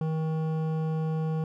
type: tone with hard clipping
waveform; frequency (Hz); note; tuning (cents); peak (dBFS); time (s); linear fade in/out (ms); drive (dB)
sine; 158.6; D#3; +33; -28; 0.01-1.44; 2; 12
effects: none